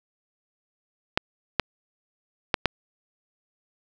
clicks, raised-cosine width 0.3 ms, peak -3 dBFS, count 4, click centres 1.175 / 1.597 / 2.542 / 2.657 s, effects none

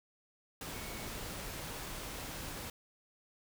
sine tone in noise, 2217 Hz, C#7, in tune, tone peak -53 dBFS, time 0.74-1.07 s, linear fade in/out 2 ms, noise pink, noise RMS -43 dBFS, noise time 0.61-2.7 s, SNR -13 dB, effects none

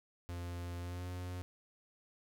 45% pulse tone with pitch glide, 87.31 to 89.92 Hz, F2 to F#2, 0 to -49 cents, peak -40 dBFS, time 0.29-1.42 s, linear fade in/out 0 ms, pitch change +51 cents, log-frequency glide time 0.81-1.06 s, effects none

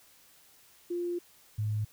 sine tone pair in turn, 349.2 / 106.55 Hz, F4 / G#2, 0 / +45 cents, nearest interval octave + major sixth, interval 2055 cents, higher first, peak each -30 / -28 dBFS, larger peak second, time 0.9-1.19 / 1.58-1.85 s, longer first, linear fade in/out 10 ms, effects white hiss -60 dBFS RMS until 1.92 s

